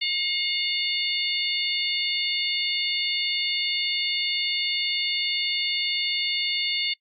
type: harmonic tone with a mistuned harmonic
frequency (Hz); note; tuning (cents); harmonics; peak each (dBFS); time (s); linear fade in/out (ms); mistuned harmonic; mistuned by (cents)
715; F5; +41; 3 / 4 / 5 / 6; -29 / -29 / -29 / -29; 0.01-6.94; 10; 6; +49
effects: noise-tail reverb RT60 0.1 s tail -22 dB re dry + AAC 48 kbps